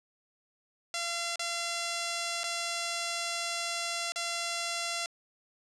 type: tone with dropouts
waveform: 5% pulse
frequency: 684 Hz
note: F5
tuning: 36 cents flat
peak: -20 dBFS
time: 0.94-5.06 s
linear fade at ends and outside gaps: 1 ms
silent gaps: 1.358-1.394 / 2.434-2.44 / 4.121-4.159 s
effects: low-pass 9000 Hz 12 dB/octave